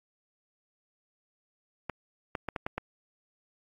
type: clicks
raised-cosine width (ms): 0.5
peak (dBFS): -17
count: 6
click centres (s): 1.897 / 2.352 / 2.487 / 2.562 / 2.665 / 2.78
effects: AAC 32 kbps